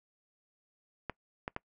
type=clicks; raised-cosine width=0.5 ms; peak=-20 dBFS; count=3; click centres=1.097 / 1.479 / 1.564 s; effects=noise-tail reverb RT60 0.1 s tail -24 dB re dry